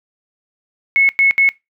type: tone bursts at uneven times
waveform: sine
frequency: 2192 Hz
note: C#7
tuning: 20 cents flat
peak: -9 dBFS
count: 3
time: 0.96-1.09 / 1.19-1.31 / 1.38-1.49 s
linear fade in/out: 0 ms
effects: noise-tail reverb RT60 0.2 s tail -21 dB re dry

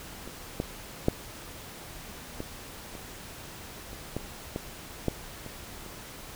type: clicks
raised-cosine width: 2 ms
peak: -27 / -14 / -8 / -20 / -28 / -29 / -17 / -18 / -12 / -28 / -29 dBFS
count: 11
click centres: 0.276 / 0.601 / 1.084 / 2.404 / 2.952 / 3.931 / 4.166 / 4.561 / 5.083 / 5.463 / 5.863 s
effects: pink hiss -44 dBFS RMS until 6.35 s

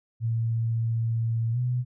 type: tone with pitch glide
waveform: sine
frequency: 114.4 to 124.04 Hz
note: A#2 to B2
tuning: -32 to +8 cents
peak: -23 dBFS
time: 0.2-1.85 s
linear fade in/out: 50 ms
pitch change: +140 cents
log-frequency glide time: 1.52-1.58 s
effects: none

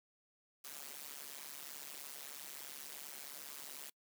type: noise with amplitude modulation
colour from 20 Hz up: white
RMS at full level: -45 dBFS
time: 0.64-3.9 s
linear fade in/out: 5 ms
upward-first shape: sine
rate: 143 Hz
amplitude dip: 100%
effects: noise-tail reverb RT60 0.1 s tail -26 dB re dry + high-pass 200 Hz 12 dB/octave

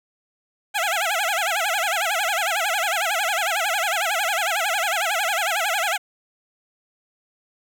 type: tone with vibrato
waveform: 15% pulse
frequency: 740 Hz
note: F#5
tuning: in tune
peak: -14 dBFS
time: 0.74-5.98 s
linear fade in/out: 20 ms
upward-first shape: sine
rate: 11 Hz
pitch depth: 230 cents each way
effects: none

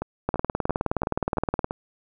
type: two click trains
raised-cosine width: 1 ms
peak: -9 / -14 dBFS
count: 27 / 6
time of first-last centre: 0.29-1.644 / 0.02-1.709 s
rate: 19.2 / 2.96 Hz
effects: none

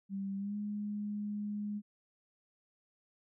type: tone with pitch glide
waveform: sine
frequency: 196 to 207.4 Hz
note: G3 to G#3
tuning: 0 to -2 cents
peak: -35 dBFS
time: 0.09-1.82 s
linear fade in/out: 50 ms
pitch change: +98 cents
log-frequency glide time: 0.37-0.56 s
effects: none

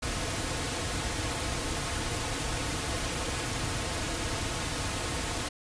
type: noise with comb filter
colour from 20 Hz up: pink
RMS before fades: -32 dBFS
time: 0.02-5.49 s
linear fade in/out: 10 ms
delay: 5.1 ms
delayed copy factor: -0.5
effects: resampled to 22050 Hz

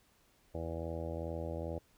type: harmonic tone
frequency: 82.41 Hz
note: E2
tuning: in tune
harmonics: 1 / 2 / 3 / 4 / 5 / 6 / 7 / 8 / 9 / 10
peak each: -41 / -46 / -50 / -45 / -51 / -44 / -44 / -52 / -54 / -54 dBFS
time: 0.54-1.79 s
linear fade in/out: 10 ms
effects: pink hiss -69 dBFS RMS until 1.97 s

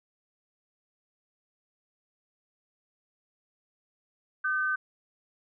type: tone pair together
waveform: sine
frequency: 1215 / 1530.8 Hz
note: D#6 / G6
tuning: -42 / -42 cents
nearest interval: major third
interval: 400 cents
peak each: -33 / -26 dBFS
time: 4.44-4.76 s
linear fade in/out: 10 ms
effects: none

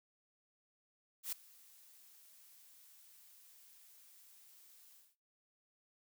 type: noise with ADSR envelope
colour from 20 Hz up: blue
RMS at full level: -38 dBFS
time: 1.23-5.16 s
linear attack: 94 ms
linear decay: 5 ms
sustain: -24 dB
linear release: 210 ms
effects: noise-tail reverb RT60 0.4 s tail -23 dB re dry

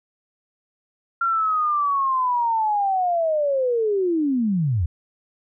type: linear sweep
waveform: sine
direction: down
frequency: 1380 to 74.8 Hz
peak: -18 dBFS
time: 1.21-4.86 s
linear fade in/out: 5 ms
effects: none

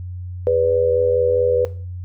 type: tone with amplitude modulation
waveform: sine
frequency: 493.9 Hz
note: B4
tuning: in tune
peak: -10 dBFS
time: 0.47-1.65 s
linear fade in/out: 0 ms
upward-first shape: sine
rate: 84.7 Hz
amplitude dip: 65%
effects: noise-tail reverb RT60 0.4 s tail -17 dB re dry + added 90 Hz sine -27 dBFS peak until 2.04 s

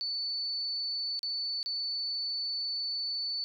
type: tone with dropouts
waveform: sine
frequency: 4487 Hz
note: C#8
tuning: 20 cents sharp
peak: -31 dBFS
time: 0.01-3.44 s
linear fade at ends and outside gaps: 0 ms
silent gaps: 1.192-1.231 / 1.629-1.66 s
effects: none

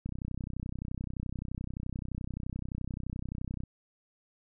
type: click train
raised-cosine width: 5 ms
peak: -24 dBFS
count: 114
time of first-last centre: 0.06-3.636 s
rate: 31.6 Hz
effects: none

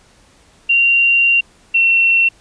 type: tone pair in turn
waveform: sine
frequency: 2764 / 2715 Hz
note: F7 / F7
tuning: -19 / -50 cents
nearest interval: unison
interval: 31 cents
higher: first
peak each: -9 dBFS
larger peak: neither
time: 0.69-1.41 / 1.74-2.29 s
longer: first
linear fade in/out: 10 ms
effects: pink hiss -50 dBFS RMS until 2.4 s + resampled to 22050 Hz

